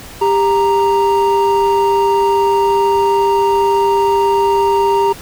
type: tone pair together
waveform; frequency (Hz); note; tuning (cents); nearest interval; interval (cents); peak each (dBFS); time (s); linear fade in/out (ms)
triangle; 397.2 / 931.2; G4 / A#5; +23 / -2; octave + minor third; 1475; -11; 0.21-5.13; 10
effects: pink hiss -34 dBFS RMS until 5.21 s